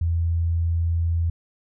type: tone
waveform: sine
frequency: 83.8 Hz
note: E2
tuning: 29 cents sharp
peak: -19 dBFS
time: 0.01-1.3 s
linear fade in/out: 5 ms
effects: none